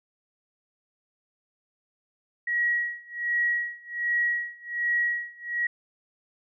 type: tone with tremolo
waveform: sine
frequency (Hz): 1909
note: A#6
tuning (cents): +41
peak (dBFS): -21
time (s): 2.47-5.67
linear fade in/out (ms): 5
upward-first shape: sine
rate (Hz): 1.3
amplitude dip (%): 95
effects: none